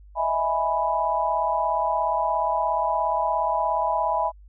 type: chord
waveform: sine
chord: E major seventh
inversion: third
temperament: equal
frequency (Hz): 622.3 / 659.3 / 830.6 / 987.8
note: D#5 / E5 / G#5 / B5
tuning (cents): 0 / 0 / 0 / 0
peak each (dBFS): -30 / -27 / -26 / -24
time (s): 0.15-4.32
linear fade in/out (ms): 50
effects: added 50 Hz sine -45 dBFS peak until 4.48 s